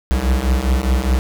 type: beating tone pair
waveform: square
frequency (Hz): 60.9 / 65.8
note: B1 / C2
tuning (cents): -24 / +10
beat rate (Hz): 4.9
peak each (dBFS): -19 / -17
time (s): 0.11-1.19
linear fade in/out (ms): 0
effects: none